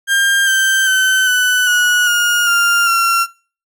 35% pulse tone with pitch steps, 1600 / 1564.4 / 1529.5 / 1495.4 / 1462.1 / 1429.6 / 1397.7 / 1366.6 Hz, G6 / G6 / G6 / F#6 / F#6 / F6 / F6 / F6, +35 / -4 / -43 / +18 / -21 / +40 / +1 / -38 cents, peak -9 dBFS, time 0.07-3.27 s, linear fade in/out 50 ms, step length 400 ms, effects noise-tail reverb RT60 0.4 s tail -23 dB re dry

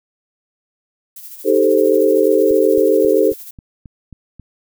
violet noise with tremolo, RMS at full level -33 dBFS, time 1.16-3.51 s, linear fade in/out 5 ms, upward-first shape sine, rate 13 Hz, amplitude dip 50%
sine chord, A half-diminished seventh, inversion second, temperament equal, 311.1 / 392 / 440 / 523.3 Hz, Eb4 / G4 / A4 / C5, 0 / 0 / 0 / 0 cents, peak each -18 / -15 / -14 / -16 dBFS, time 1.44-3.34 s, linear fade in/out 50 ms
click train, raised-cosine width 5 ms, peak -24 dBFS, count 8, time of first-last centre 2.51-4.397 s, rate 3.71 Hz
effects none

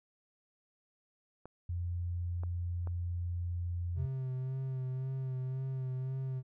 clicks, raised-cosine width 1 ms, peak -33 dBFS, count 3, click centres 1.456 / 2.435 / 2.873 s
sine tone, 87.31 Hz, F2, in tune, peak -33 dBFS, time 1.69-4.06 s, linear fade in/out 5 ms
triangle tone with vibrato, 130.81 Hz, C3, in tune, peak -32 dBFS, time 3.95-6.43 s, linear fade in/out 50 ms, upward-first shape sine, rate 1.9 Hz, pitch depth 28 cents each way
effects none

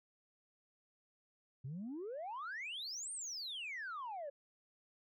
sine exponential two-way sweep, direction up then down, 123.47 to 9130 to 545 Hz, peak -40 dBFS, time 1.64-4.3 s, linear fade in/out 10 ms, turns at 3.12 s, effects tanh soft clip ceiling -39 dBFS

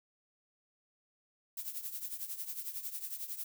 violet noise with tremolo, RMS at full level -38 dBFS, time 1.57-3.44 s, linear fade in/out 5 ms, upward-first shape triangle, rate 11 Hz, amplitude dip 80%, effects none

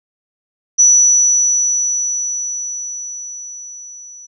sine tone with level ramp, 5920 Hz, F#8, in tune, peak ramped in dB -5 to -34 dBFS, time 0.78-4.27 s, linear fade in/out 20 ms, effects none

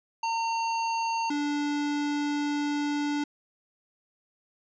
square tone pair in turn, 913 / 291.9 Hz, A#5 / D4, -36 / -10 cents, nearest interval octave + minor sixth, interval 1974 cents, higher first, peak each -27 dBFS, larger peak neither, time 0.23-1.3 / 1.3-3.24 s, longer second, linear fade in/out 5 ms, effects resampled to 16000 Hz

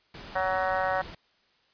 pink noise, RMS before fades -43 dBFS, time 0.14-1.15 s, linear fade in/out 5 ms
harmonic tone, 187.4 Hz, F#3, 22 cents sharp, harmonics 3 / 4 / 5 / 6 / 7 / 8 / 9 / 10, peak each -30 / -29 / -35 / -35 / -37 / -34 / -41 / -36 dBFS, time 0.35-1.02 s, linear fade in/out 10 ms
effects white hiss -66 dBFS RMS until 1.73 s + resampled to 11025 Hz

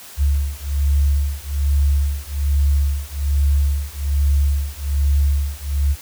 sine beating tone pair, 70.3 / 71.5 Hz, C#2 / D2, +25 / -46 cents, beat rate 1.2 Hz, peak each -18 dBFS, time 0.17-5.96 s, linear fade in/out 50 ms, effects white hiss -39 dBFS RMS until 6.01 s

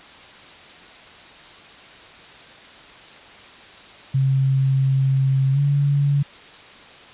sine tone with pitch glide, 134.3 to 142.12 Hz, C3 to C#3, +46 to +44 cents, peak -15 dBFS, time 4.14-6.23 s, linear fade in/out 10 ms, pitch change +98 cents, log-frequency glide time 5.52-5.59 s, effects white hiss -43 dBFS RMS until 7.13 s + resampled to 8000 Hz

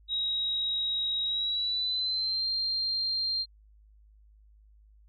sine tone with pitch glide, 3814 to 4183 Hz, A#7 to C8, +39 to -1 cents, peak -27 dBFS, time 0.08-3.46 s, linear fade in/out 50 ms, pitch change +160 cents, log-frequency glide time 1.24-2.47 s, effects added 52 Hz sine -55 dBFS peak until 5.08 s

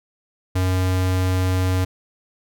square tone, 92.5 Hz, F#2, in tune, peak -18 dBFS, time 0.55-1.85 s, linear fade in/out 10 ms, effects none

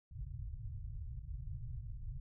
pink low-pass noise, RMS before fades -44 dBFS, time 0.11-2.2 s, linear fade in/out 5 ms, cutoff 140 Hz, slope 96 dB/octave, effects none

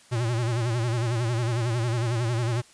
square tone with vibrato, 117.9 Hz, A#2, 20 cents sharp, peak -24 dBFS, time 0.11-2.62 s, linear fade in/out 20 ms, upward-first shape sine, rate 11 Hz, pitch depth 100 cents each way, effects white hiss -54 dBFS RMS until 2.73 s + resampled to 22050 Hz

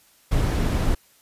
brown noise, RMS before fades -21 dBFS, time 0.31-0.95 s, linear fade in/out 10 ms, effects white hiss -57 dBFS RMS until 1.21 s + resampled to 32000 Hz

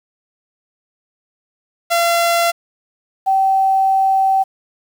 sawtooth / sine tone pair in turn, 683 / 771.3 Hz, F5 / G5, -39 / -28 cents, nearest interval major second, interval 211 cents, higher second, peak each -9 / -11 dBFS, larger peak first, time 1.9-2.52 / 3.26-4.44 s, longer second, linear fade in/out 20 ms, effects 7-bit

